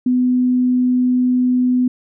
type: tone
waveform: sine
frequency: 250.6 Hz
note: B3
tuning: 25 cents sharp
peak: -12 dBFS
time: 0.06-1.88 s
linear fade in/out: 5 ms
effects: none